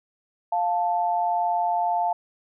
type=tone pair together; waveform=sine; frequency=701.7 / 880 Hz; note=F5 / A5; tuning=+8 / 0 cents; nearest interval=major third; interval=392 cents; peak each=-23 / -24 dBFS; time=0.52-2.13 s; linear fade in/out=5 ms; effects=none